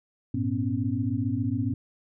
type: tone cluster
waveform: sine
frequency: 101.4 / 116.4 / 247.2 / 274.2 Hz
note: G#2 / A#2 / B3 / C#4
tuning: -41 / -2 / +2 / -19 cents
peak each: -30 dBFS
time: 0.34-1.74 s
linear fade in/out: 5 ms
effects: none